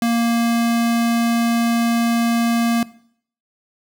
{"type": "tone", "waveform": "square", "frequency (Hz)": 233.1, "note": "A#3", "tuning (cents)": 0, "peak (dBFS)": -16, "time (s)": [0.02, 2.83], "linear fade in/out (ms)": 2, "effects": ["noise-tail reverb RT60 0.6 s tail -19 dB re dry"]}